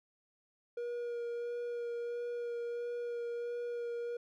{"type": "tone with vibrato", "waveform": "triangle", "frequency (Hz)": 476.2, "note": "A#4", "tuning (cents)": 37, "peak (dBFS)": -34, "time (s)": [0.77, 4.17], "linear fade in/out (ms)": 5, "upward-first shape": "sine", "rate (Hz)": 1.5, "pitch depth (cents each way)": 13, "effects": []}